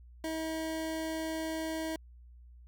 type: tone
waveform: 25% pulse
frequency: 319.9 Hz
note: D#4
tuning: 48 cents sharp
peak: -30 dBFS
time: 0.24-1.96 s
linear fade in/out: 2 ms
effects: added 60 Hz sine -51 dBFS peak until 2.67 s